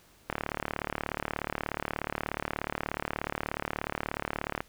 click train, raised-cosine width 0.5 ms, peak -15 dBFS, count 159, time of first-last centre 0.3-4.605 s, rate 36.7 Hz, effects pink hiss -60 dBFS RMS until 4.68 s

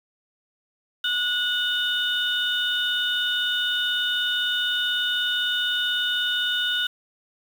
sine tone cluster, 1459 / 2957 / 3638 Hz, F#6 / F#7 / A#7, -25 / -2 / -43 cents, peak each -26 dBFS, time 1.04-6.87 s, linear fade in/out 5 ms, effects 7-bit

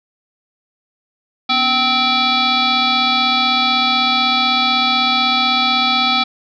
sine tone with frequency modulation, 2349 Hz, D7, in tune, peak -12 dBFS, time 1.49-6.24 s, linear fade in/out 10 ms, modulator 526 Hz, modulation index 3.7, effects none

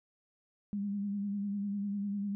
sine tone with vibrato, 201.9 Hz, G#3, 49 cents flat, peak -32 dBFS, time 0.73-2.35 s, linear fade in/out 0 ms, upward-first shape sine, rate 10 Hz, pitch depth 39 cents each way, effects none

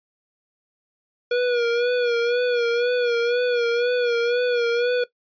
square tone with vibrato, 481.3 Hz, B4, 45 cents flat, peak -19 dBFS, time 1.31-5.04 s, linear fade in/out 5 ms, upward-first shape sine, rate 2 Hz, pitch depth 50 cents each way, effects noise-tail reverb RT60 0.1 s tail -17 dB re dry + resampled to 11025 Hz

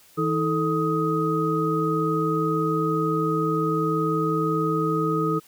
sine tone cluster, 161.2 / 319.2 / 439.7 / 1254 Hz, E3 / D#4 / A4 / D#6, -38 / +44 / -1 / +13 cents, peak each -26 dBFS, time 0.17-5.4 s, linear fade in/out 20 ms, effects white hiss -54 dBFS RMS until 5.47 s

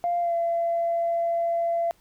sine tone with pitch glide, 696 to 678.5 Hz, F5 to E5, -6 to +50 cents, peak -21 dBFS, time 0.04-1.91 s, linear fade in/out 0 ms, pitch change -44 cents, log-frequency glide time 0.2-0.34 s, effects tanh soft clip ceiling -17 dBFS + pink hiss -62 dBFS RMS until 2 s

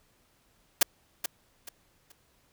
white noise with echo, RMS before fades -19 dBFS, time 0.81-0.83 s, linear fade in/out 5 ms, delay 430 ms, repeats 3, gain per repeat -11 dB, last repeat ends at 2.12 s, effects pink hiss -67 dBFS RMS until 2.52 s

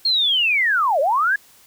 sine linear two-way sweep, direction down then up, 4300 to 523.3 to 1702 Hz, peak -15 dBFS, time 0.05-1.36 s, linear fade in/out 5 ms, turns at 1 s, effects white hiss -51 dBFS RMS until 1.66 s

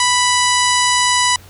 harmonic tone with a mistuned harmonic, 987.8 Hz, B5, in tune, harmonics 1 / 2 / 3 / 4 / 5 / 6 / 7 / 8 / 9 / 10, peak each -16 / -19 / -21 / -22 / -23 / -24 / -24 / -25 / -26 / -26 dBFS, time 0-1.36 s, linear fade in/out 2 ms, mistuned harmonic 9, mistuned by +29 cents, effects added 93 Hz sine -41 dBFS peak until 1.49 s + pink hiss -44 dBFS RMS until 1.49 s

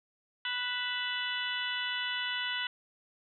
harmonic tone with a mistuned harmonic, 493.9 Hz, B4, in tune, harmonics 2 / 3 / 4 / 5 / 6 / 7 / 8, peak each -43 / -37 / -38 / -44 / -36 / -40 / -48 dBFS, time 0.45-2.67 s, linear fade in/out 2 ms, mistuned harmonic 5, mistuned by +110 cents, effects none

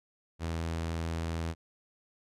sawtooth tone, 82.41 Hz, E2, in tune, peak -28 dBFS, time 0.39-1.55 s, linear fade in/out 50 ms, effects low-pass 9000 Hz 12 dB/octave

